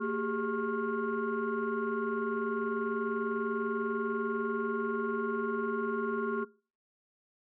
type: tone cluster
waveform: sine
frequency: 226.7 / 387.1 / 407.3 / 1087 / 1406 Hz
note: A#3 / G4 / G#4 / C#6 / F6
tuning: -48 / -22 / -34 / -34 / +11 cents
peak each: -34 / -37 / -34 / -38 / -38 dBFS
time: 0-6.45 s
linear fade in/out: 20 ms
effects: noise-tail reverb RT60 0.4 s tail -22 dB re dry + tanh soft clip ceiling -22 dBFS